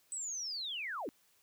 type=linear sweep; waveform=sine; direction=down; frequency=8150 to 222.6 Hz; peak=-37 dBFS; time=0.12-1.09 s; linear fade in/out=0 ms; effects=white hiss -70 dBFS RMS until 1.42 s